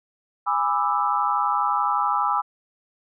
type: chord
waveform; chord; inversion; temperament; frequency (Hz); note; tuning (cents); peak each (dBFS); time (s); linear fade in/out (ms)
sine; E dominant seventh; first; just; 824.1 / 988.9 / 1186.7 / 1318.5; G#5 / B5 / D6 / E6; -14 / +2 / +18 / 0; -25; 0.46-2.42; 20
effects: none